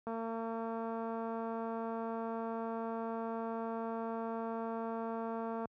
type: click train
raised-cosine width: 1 ms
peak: -27 dBFS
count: 1269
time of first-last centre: 0.07-5.656 s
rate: 227 Hz
effects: high-pass 80 Hz 12 dB/octave